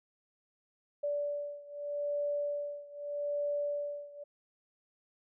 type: beating tone pair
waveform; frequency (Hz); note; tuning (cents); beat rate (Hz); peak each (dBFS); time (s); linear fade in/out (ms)
sine; 580 / 580.81; D5 / D5; -22 / -19; 0.81; -35 / -37; 1.03-4.24; 10
effects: none